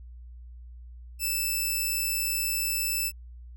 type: tone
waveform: 5% pulse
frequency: 2637 Hz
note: E7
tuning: in tune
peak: -17 dBFS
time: 1.19-3.12 s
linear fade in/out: 50 ms
effects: added 60 Hz sine -42 dBFS peak until 3.56 s